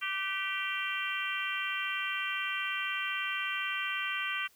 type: harmonic tone with a mistuned harmonic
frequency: 392 Hz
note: G4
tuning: in tune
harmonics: 3 / 4 / 5 / 6 / 7 / 8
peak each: -39 / -38 / -38 / -38 / -38 / -40 dBFS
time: 0.01-4.48 s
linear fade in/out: 20 ms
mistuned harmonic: 4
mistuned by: -42 cents
effects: white hiss -64 dBFS RMS until 4.55 s